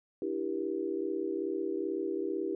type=chord; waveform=sine; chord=E half-diminished seventh; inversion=third; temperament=equal with one note detuned; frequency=293.7 / 329.6 / 392 / 477.1 Hz; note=D4 / E4 / G4 / Bb4; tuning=0 / 0 / 0 / +40 cents; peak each=-40 / -35 / -34 / -40 dBFS; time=0.22-2.55 s; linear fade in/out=2 ms; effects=none